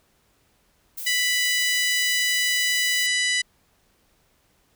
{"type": "noise", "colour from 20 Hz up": "violet", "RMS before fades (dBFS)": -33, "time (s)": [0.97, 3.07], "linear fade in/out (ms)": 10}
{"type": "harmonic tone", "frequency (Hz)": 990, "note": "B5", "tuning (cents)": 4, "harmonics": [2, 3, 4, 5, 6, 7, 8, 9, 10], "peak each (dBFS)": [-23, -27, -29, -31, -33, -34, -35, -36, -37], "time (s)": [1.06, 3.42], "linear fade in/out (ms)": 10}
{"effects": ["pink hiss -64 dBFS RMS until 4.75 s"]}